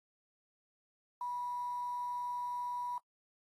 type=tone with quantisation; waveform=sine; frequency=977 Hz; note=B5; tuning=19 cents flat; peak=-36 dBFS; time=1.21-2.98 s; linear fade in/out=2 ms; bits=10; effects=noise-tail reverb RT60 0.1 s tail -26 dB re dry + AAC 32 kbps